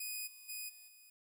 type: tone with level steps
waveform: 5% pulse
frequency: 2489 Hz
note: D#7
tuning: in tune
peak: -30 / -44 / -32 / -45 / -49 dBFS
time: 0-1.1 s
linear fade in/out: 5 ms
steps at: 0.26 / 0.48 / 0.68 / 0.87 s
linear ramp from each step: 20 ms
effects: 12-bit